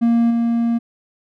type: tone with level steps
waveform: triangle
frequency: 233.2 Hz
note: A#3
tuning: 1 cent sharp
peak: -10 / -13 dBFS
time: 0.01-0.79 s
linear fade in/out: 20 ms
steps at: 0.3 s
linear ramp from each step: 10 ms
effects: none